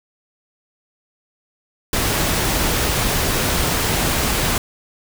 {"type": "noise", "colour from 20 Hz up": "pink", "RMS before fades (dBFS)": -19, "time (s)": [1.93, 4.58], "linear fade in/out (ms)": 2, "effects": []}